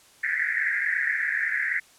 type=band-pass noise; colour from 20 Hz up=pink; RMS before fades=-26 dBFS; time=0.23-1.8 s; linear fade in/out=10 ms; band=1600 to 2100 Hz; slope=96 dB/octave; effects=white hiss -55 dBFS RMS until 1.98 s + low-pass 10000 Hz 12 dB/octave